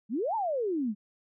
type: exponential two-way sweep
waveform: sine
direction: up then down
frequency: 195.5 to 932.3 to 195.5 Hz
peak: -27 dBFS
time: 0.09-0.95 s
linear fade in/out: 50 ms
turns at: 0.35 s
effects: none